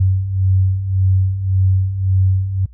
sine beating tone pair, 93.4 / 95.2 Hz, F#2 / F#2, +17 / +50 cents, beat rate 1.8 Hz, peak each -19 / -13 dBFS, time 0-2.66 s, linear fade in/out 10 ms, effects added 60 Hz sine -38 dBFS peak until 2.73 s

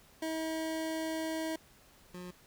25% pulse tone pair in turn, 320 / 179.59 Hz, D#4 / F3, +49 / +49 cents, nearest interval minor seventh, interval 1000 cents, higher first, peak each -30 / -39 dBFS, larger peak first, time 0.22-1.56 / 2.14-2.31 s, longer first, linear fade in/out 5 ms, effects pink hiss -61 dBFS RMS until 2.46 s

